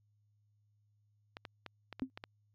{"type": "clicks", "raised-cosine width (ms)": 0.3, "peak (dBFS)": -28, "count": 7, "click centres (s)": [1.369, 1.452, 1.663, 1.927, 1.996, 2.175, 2.239]}
{"type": "tone with exponential decay", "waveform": "sine", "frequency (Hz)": 261.2, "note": "C4", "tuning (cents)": -3, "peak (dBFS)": -28, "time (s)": [2.02, 2.1], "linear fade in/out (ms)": 0, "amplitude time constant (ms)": 17}
{"effects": ["added 104 Hz sine -70 dBFS peak until 2.54 s", "AAC 64 kbps"]}